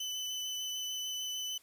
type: tone with vibrato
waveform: 30% pulse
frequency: 3011 Hz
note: F#7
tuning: 30 cents sharp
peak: -33 dBFS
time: 0-1.58 s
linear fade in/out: 5 ms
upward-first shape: triangle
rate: 6.7 Hz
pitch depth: 14 cents each way
effects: white hiss -64 dBFS RMS until 1.62 s + resampled to 32000 Hz